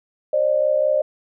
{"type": "tone pair together", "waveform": "sine", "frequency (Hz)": [538, 603], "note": ["C5", "D5"], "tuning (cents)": [48, 46], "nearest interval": "major second", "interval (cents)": 198, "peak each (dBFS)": [-20, -17], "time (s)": [0.33, 1.02], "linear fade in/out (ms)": 5, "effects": []}